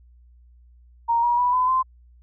sine tone with pitch steps, 932.3 / 957.4 / 983.2 / 1009.7 / 1036.8 Hz, A#5 / A#5 / B5 / B5 / C6, 0 / +46 / -8 / +38 / -16 cents, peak -17 dBFS, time 1.08-1.83 s, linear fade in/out 20 ms, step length 150 ms, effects added 60 Hz sine -49 dBFS peak until 2.22 s

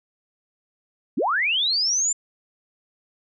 sine linear sweep, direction up, 169.5 to 7290 Hz, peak -19 dBFS, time 1.17-2.13 s, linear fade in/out 10 ms, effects none

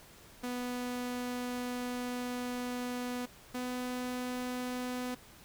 sawtooth tone pair in turn, 246.9 / 249.6 Hz, B3 / B3, 0 / +19 cents, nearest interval unison, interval 19 cents, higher second, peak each -31 / -31 dBFS, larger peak neither, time 0.43-3.26 / 3.54-5.15 s, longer first, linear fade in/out 10 ms, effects pink hiss -56 dBFS RMS until 5.44 s

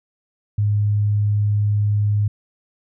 sine tone, 103.83 Hz, G#2, in tune, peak -15 dBFS, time 0.58-2.28 s, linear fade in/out 5 ms, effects none

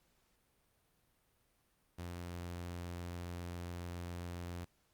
sawtooth tone, 87.31 Hz, F2, in tune, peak -38 dBFS, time 1.98-4.65 s, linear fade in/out 10 ms, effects pink hiss -75 dBFS RMS until 4.93 s + Opus 48 kbps

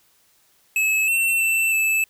square tone with pitch steps, 2590 / 2702 / 2673 / 2623 Hz, E7 / E7 / E7 / E7, -31 / +42 / +23 / -9 cents, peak -18 dBFS, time 0.76-2.04 s, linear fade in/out 2 ms, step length 320 ms, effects white hiss -60 dBFS RMS until 2.09 s

